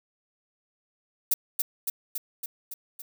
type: noise with echo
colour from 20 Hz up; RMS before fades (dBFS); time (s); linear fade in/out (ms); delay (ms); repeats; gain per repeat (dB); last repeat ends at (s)
violet; -22; 1.31-1.34; 5; 280; 6; -3; 3.02
effects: none